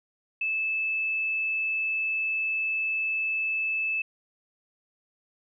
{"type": "tone", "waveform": "sine", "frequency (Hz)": 2620, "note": "E7", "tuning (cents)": -11, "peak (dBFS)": -25, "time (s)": [0.41, 4.02], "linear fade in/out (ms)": 5, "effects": []}